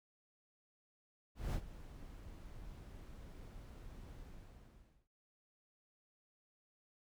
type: noise with ADSR envelope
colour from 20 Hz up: brown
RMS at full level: -36 dBFS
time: 1.35-5.08 s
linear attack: 190 ms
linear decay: 65 ms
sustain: -16 dB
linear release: 900 ms
effects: none